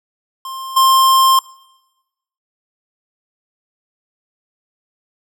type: tone with level steps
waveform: square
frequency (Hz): 1057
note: C6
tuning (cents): +17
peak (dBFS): -26 / -9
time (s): 0.45-1.39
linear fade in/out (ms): 2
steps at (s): 0.76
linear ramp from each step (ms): 10
effects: noise-tail reverb RT60 1.0 s tail -22 dB re dry